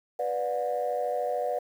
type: chord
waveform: sine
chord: B minor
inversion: none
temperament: equal with one note detuned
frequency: 493.9 / 587.3 / 721.4 Hz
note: B4 / D5 / F#5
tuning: 0 / 0 / -44 cents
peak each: -30 dBFS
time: 0.19-1.59 s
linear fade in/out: 5 ms
effects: tanh soft clip ceiling -19 dBFS + 9-bit